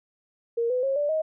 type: tone with pitch steps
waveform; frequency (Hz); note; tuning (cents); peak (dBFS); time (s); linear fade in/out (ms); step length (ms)
sine; 466.2 / 502.6 / 541.7 / 584 / 629.5; A#4 / B4 / C#5 / D5 / D#5; 0 / +30 / -40 / -10 / +20; -22; 0.57-1.22; 10; 130
effects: none